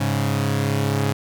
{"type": "tone pair together", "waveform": "sawtooth", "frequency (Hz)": [103.83, 138.59], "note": ["G#2", "C#3"], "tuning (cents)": [0, 0], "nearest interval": "perfect fourth", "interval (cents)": 500, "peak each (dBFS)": -18, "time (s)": [0, 1.13], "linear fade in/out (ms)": 10, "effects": []}